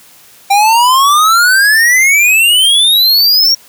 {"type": "exponential sweep", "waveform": "square", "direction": "up", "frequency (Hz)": [784, 5630], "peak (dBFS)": -6, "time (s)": [0.5, 3.55], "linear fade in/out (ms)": 10, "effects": ["white hiss -41 dBFS RMS until 3.68 s", "high-pass 60 Hz 12 dB/octave"]}